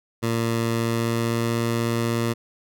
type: tone with pitch glide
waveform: 15% pulse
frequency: 115.2 to 116.4 Hz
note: A#2 to A#2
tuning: -20 to -2 cents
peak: -15 dBFS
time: 0.22-2.34 s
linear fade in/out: 20 ms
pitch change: +18 cents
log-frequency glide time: 0.68-1.56 s
effects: none